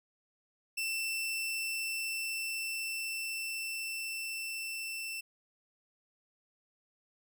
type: tone with level ramp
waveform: sawtooth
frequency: 2676 Hz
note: E7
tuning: 25 cents sharp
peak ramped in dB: -29 to -34 dBFS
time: 0.77-5.21 s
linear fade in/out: 10 ms
effects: none

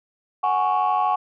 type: chord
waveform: sine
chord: F# suspended second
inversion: none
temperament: just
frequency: 740 / 832.5 / 1110 Hz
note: F#5 / G#5 / C#6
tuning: 0 / +4 / +2 cents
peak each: -21 dBFS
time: 0.43-1.16 s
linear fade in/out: 10 ms
effects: tanh soft clip ceiling -13 dBFS

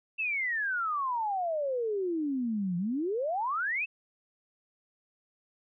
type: exponential two-way sweep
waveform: sine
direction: down then up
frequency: 2701 to 170 to 2701 Hz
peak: -28 dBFS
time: 0.18-3.86 s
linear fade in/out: 20 ms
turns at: 2.77 s
effects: none

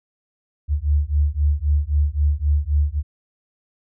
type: beating tone pair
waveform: sine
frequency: 71.7 / 75.5 Hz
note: D2 / D2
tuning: -41 / +48 cents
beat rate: 3.8 Hz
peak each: -19 dBFS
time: 0.68-3.03 s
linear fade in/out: 50 ms
effects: none

